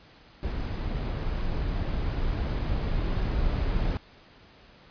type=noise with level ramp; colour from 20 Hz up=brown; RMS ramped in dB=-30 to -26 dBFS; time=0.43-3.97 s; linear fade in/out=0 ms; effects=pink hiss -54 dBFS RMS until 4.9 s + resampled to 11025 Hz